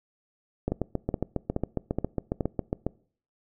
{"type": "two click trains", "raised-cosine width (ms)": 2, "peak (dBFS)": [-13, -13], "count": [5, 17], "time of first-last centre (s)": [[0.72, 2.408], [0.68, 2.866]], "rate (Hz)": [2.37, 7.32], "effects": ["noise-tail reverb RT60 0.5 s tail -23 dB re dry"]}